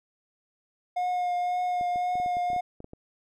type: tone with vibrato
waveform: triangle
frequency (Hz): 717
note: F5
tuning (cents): +45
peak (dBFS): -23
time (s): 0.96-2.61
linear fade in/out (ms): 10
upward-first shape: triangle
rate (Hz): 1.9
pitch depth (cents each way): 18
type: clicks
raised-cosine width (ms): 2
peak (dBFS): -29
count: 12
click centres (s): 1.811 / 1.959 / 2.155 / 2.2 / 2.261 / 2.369 / 2.502 / 2.532 / 2.563 / 2.804 / 2.844 / 2.934
effects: none